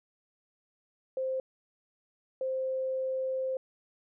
sine tone bursts at uneven times, 523.3 Hz, C5, in tune, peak -29 dBFS, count 2, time 1.17-1.4 / 2.41-3.57 s, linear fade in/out 2 ms, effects none

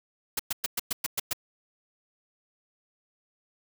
white noise bursts, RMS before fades -28 dBFS, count 8, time 0.37-1.332 s, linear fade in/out 5 ms, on 24 ms, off 110 ms, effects none

